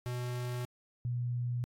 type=tone pair in turn; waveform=square / sine; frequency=123.3 / 121.74 Hz; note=B2 / B2; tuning=-2 / -24 cents; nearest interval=unison; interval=22 cents; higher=first; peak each=-35 / -31 dBFS; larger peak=second; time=0.06-0.65 / 1.05-1.64 s; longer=neither; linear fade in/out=0 ms; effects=AAC 64 kbps